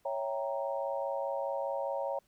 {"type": "chord", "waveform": "sine", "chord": "C# diminished seventh", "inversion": "none", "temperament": "equal", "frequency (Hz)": [554.4, 659.3, 784, 932.3], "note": ["C#5", "E5", "G5", "Bb5"], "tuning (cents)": [0, 0, 0, 0], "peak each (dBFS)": [-34, -39, -40, -39], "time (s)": [0.05, 2.19], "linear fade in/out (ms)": 5, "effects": ["pink hiss -71 dBFS RMS until 2.27 s"]}